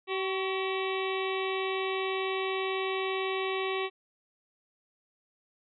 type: harmonic tone with a mistuned harmonic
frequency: 382 Hz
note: G4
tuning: 45 cents flat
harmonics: 1 / 2 / 3 / 5 / 6 / 7 / 8 / 9 / 10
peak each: -31 / -39 / -37 / -41 / -39 / -40 / -44 / -46 / -44 dBFS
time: 0.07-3.9 s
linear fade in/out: 50 ms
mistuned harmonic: 3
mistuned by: -39 cents
effects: none